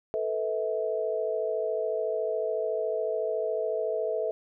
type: chord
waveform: sine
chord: A suspended second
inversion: none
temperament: equal with one note detuned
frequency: 440 / 493.9 / 646.1 Hz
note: A4 / B4 / E5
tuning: 0 / 0 / -35 cents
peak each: -30 / -33 / -30 dBFS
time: 0.14-4.31 s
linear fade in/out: 0 ms
effects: none